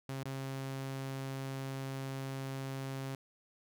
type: tone with dropouts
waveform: sawtooth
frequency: 134.6 Hz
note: C3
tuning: 49 cents sharp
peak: -34 dBFS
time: 0.09-3.15 s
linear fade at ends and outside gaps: 2 ms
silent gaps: 0.234-0.255 s
effects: none